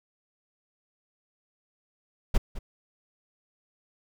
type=noise with echo; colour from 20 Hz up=brown; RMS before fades=-18 dBFS; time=2.34-2.38 s; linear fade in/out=10 ms; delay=210 ms; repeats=1; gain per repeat=-15 dB; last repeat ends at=2.59 s; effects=none